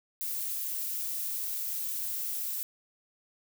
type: noise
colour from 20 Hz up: violet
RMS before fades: -34 dBFS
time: 0.21-2.63 s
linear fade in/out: 0 ms
effects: none